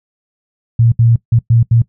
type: tone bursts at uneven times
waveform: sine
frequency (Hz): 116.2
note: A#2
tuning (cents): -5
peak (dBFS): -6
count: 5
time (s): 0.79-0.92 / 0.99-1.16 / 1.32-1.39 / 1.5-1.63 / 1.71-1.82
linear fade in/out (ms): 5
effects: noise-tail reverb RT60 0.1 s tail -20 dB re dry